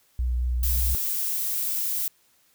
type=tone with vibrato; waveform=sine; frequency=61.3 Hz; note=B1; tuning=12 cents flat; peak=-22 dBFS; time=0.19-0.95 s; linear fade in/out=0 ms; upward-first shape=sine; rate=4.5 Hz; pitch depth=15 cents each way
type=noise; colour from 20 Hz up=violet; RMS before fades=-27 dBFS; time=0.63-2.08 s; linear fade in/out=2 ms
effects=white hiss -63 dBFS RMS until 2.54 s